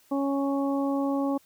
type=harmonic tone; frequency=277.2 Hz; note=C#4; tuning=in tune; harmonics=1 / 2 / 3 / 4; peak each=-25 / -31 / -35 / -37 dBFS; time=0.11-1.38 s; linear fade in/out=10 ms; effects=white hiss -61 dBFS RMS until 1.45 s